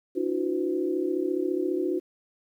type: tone cluster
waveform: sine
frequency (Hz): 295.8 / 331 / 365.4 / 506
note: D4 / E4 / F#4 / B4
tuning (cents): +13 / +7 / -22 / +42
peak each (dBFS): -31 / -30 / -27 / -36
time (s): 0.15-2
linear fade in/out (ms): 20
effects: 10-bit